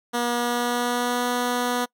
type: tone with pitch glide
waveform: 10% pulse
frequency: 240 to 245 Hz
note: B3 to B3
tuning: -49 to -14 cents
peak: -14 dBFS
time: 0.13-1.86 s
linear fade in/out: 20 ms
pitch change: +35 cents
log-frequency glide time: 0.34-1.27 s
effects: noise-tail reverb RT60 0.1 s tail -24 dB re dry